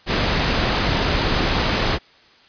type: noise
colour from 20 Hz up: pink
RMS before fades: -19 dBFS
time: 0.06-1.99 s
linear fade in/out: 50 ms
effects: white hiss -51 dBFS RMS until 2.48 s + resampled to 11025 Hz